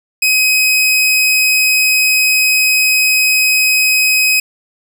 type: tone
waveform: sawtooth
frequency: 2528 Hz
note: D#7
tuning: 27 cents sharp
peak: -6 dBFS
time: 0.22-4.4 s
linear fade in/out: 5 ms
effects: none